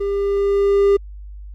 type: tone with level ramp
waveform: triangle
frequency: 400 Hz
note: G4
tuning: 35 cents sharp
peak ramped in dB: -17 to -8 dBFS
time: 0-0.97 s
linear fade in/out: 10 ms
effects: added 50 Hz sine -32 dBFS peak until 1.54 s + Opus 32 kbps